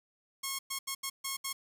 5% pulse tone bursts at uneven times, 1086 Hz, C#6, 36 cents flat, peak -22 dBFS, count 6, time 0.43-0.59 / 0.7-0.79 / 0.87-0.95 / 1.03-1.1 / 1.24-1.37 / 1.44-1.53 s, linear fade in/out 10 ms, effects 10-bit

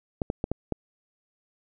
clicks, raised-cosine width 2 ms, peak -13 dBFS, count 5, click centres 0.218 / 0.301 / 0.441 / 0.516 / 0.723 s, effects none

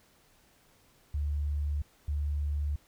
sine tone pair in turn, 73.1 / 73.1 Hz, D2 / D2, -7 / -7 cents, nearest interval unison, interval 0 cents, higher neither, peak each -28 dBFS, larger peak neither, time 1.14-1.82 / 2.08-2.76 s, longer neither, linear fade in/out 5 ms, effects pink hiss -64 dBFS RMS until 2.87 s

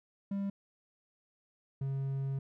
triangle tone pair in turn, 198.3 / 136.07 Hz, G3 / C#3, +20 / -32 cents, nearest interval perfect fifth, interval 652 cents, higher first, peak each -30 / -30 dBFS, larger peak neither, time 0.31-0.5 / 1.81-2.39 s, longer second, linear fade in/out 5 ms, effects none

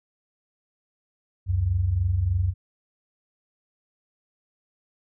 sine tone pair together, 69.3 / 92.6 Hz, C#2 / F#2, 0 / +2 cents, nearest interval perfect fourth, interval 502 cents, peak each -27 / -21 dBFS, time 1.46-2.54 s, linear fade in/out 50 ms, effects none

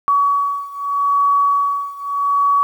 sine beating tone pair, 1131 / 1131.8 Hz, C#6 / C#6, +34 / +36 cents, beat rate 0.8 Hz, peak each -16 / -18 dBFS, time 0.08-2.63 s, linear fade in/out 0 ms, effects 8-bit

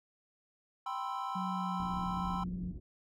triangle chord, C major seventh, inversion second, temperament equal, 784 / 987.8 / 1046.5 / 1318.5 Hz, G5 / B5 / C6 / E6, 0 / 0 / 0 / 0 cents, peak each -39 / -39 / -38 / -40 dBFS, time 0.86-2.44 s, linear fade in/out 5 ms
sine tone with pitch glide, 185 to 179.84 Hz, F#3 to F#3, 0 to -49 cents, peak -36 dBFS, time 1.35-2.72 s, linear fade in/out 10 ms, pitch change -49 cents, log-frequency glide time 1.51-1.85 s
pink low-pass noise, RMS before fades -44 dBFS, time 1.79-2.8 s, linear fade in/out 10 ms, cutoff 290 Hz, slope 24 dB/octave
effects none

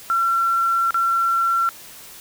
sine tone with dropouts, 1358 Hz, F6, 49 cents flat, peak -16 dBFS, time 0.1-1.69 s, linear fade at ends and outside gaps 0 ms, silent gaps 0.907-0.944 s, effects white hiss -41 dBFS RMS until 2.2 s

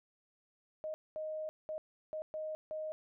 sine tone bursts at uneven times, 622.3 Hz, D#5, in tune, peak -37 dBFS, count 6, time 0.84-0.94 / 1.16-1.49 / 1.69-1.78 / 2.13-2.22 / 2.34-2.55 / 2.71-2.92 s, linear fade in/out 0 ms, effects none

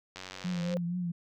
click train, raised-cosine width 0.2 ms, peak -24 dBFS, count 55, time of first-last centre 0.16-0.739 s, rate 93.3 Hz
sine tone with exponential growth, 523.3 Hz, C5, in tune, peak -29 dBFS, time 0.35-0.77 s, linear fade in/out 0 ms, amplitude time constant 90 ms
sine tone with vibrato, 175.7 Hz, F3, 11 cents sharp, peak -30 dBFS, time 0.44-1.12 s, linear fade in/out 10 ms, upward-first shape triangle, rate 4.2 Hz, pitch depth 62 cents each way
effects none

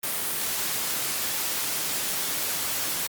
white noise, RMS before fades -28 dBFS, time 0.03-3.07 s, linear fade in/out 5 ms, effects high-pass 100 Hz 12 dB/octave + Opus 32 kbps

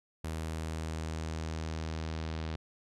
sawtooth tone with low-pass filter sweep, 79.8 Hz, D#2, 44 cents sharp, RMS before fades -37 dBFS, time 0.24-2.56 s, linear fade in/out 5 ms, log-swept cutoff 11000 to 4300 Hz, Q 1.4, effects none

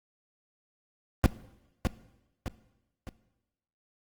brown noise with echo, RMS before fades -18 dBFS, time 1.24-1.26 s, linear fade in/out 0 ms, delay 610 ms, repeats 3, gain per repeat -7 dB, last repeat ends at 3.09 s, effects noise-tail reverb RT60 1.0 s tail -18 dB re dry + Opus 24 kbps

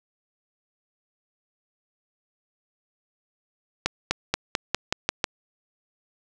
accelerating click train, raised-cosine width 0.2 ms, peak -4 dBFS, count 8, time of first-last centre 3.86-5.242 s, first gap 250 ms, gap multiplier 0.92, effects none

